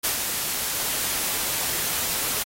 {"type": "noise with ADSR envelope", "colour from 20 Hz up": "white", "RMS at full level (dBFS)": -22, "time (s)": [0.03, 2.44], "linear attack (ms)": 20, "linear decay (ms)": 110, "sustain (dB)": -4, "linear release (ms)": 18, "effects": ["AAC 48 kbps"]}